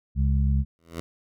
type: harmonic tone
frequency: 68.4 Hz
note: C#2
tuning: 23 cents flat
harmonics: 1 / 2 / 3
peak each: -20 / -26 / -30 dBFS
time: 0.15-0.65 s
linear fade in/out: 50 ms
type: tone with exponential growth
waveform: 10% pulse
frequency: 83.4 Hz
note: E2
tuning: 21 cents sharp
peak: -20 dBFS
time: 0.79-1 s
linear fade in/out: 0 ms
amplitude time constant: 44 ms
effects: none